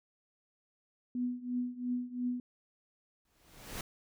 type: tone with tremolo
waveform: sine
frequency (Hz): 246.9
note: B3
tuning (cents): 0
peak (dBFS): -29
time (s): 1.15-2.4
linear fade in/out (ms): 2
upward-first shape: triangle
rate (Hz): 2.9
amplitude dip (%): 90
type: noise with exponential growth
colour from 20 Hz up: pink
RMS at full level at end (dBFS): -38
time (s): 3.25-3.81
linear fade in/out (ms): 2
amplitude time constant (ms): 120
effects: none